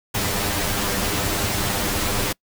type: noise with comb filter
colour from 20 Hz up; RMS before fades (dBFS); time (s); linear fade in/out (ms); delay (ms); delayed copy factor
pink; -23; 0.14-2.33; 10; 10; +0.65
effects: noise-tail reverb RT60 0.1 s tail -26 dB re dry